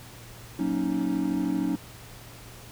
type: chord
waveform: triangle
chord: D# minor seventh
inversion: first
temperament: equal with one note detuned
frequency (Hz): 185 / 233.1 / 278.1 / 311.1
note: F#3 / A#3 / C#4 / D#4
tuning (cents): 0 / 0 / +6 / 0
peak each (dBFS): -29 / -32 / -26 / -27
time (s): 0.59-1.76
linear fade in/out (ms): 5
effects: added 117 Hz sine -48 dBFS peak until 2.71 s + pink hiss -47 dBFS RMS until 2.71 s